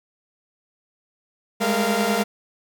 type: tone cluster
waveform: sawtooth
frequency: 202.3 / 212.1 / 464.7 / 692 Hz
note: G#3 / G#3 / A#4 / F5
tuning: -45 / +37 / -5 / -16 cents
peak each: -21 dBFS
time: 1.6-2.24 s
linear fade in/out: 20 ms
effects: none